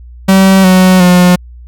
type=tone with pitch steps; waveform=45% pulse; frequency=191.6 / 185.29 / 179.18 Hz; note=G3 / F#3 / F3; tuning=-39 / +3 / +45 cents; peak=-3 dBFS; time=0.28-1.36 s; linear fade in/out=10 ms; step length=360 ms; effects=added 60 Hz sine -29 dBFS peak until 1.67 s